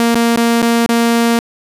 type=tone with dropouts; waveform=sawtooth; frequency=233.1 Hz; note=A#3; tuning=in tune; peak=-6 dBFS; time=0-1.39 s; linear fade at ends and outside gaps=0 ms; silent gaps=0.146-0.155 / 0.361-0.374 / 0.619-0.627 / 0.862-0.891 s; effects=resampled to 32000 Hz + 8-bit